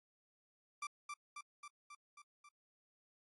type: tone with echo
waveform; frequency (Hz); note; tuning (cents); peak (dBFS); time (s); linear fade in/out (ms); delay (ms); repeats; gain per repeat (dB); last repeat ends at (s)
30% pulse; 1174.7; D6; 0; -38; 0.82-0.87; 5; 270; 6; -3; 2.49
effects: AAC 32 kbps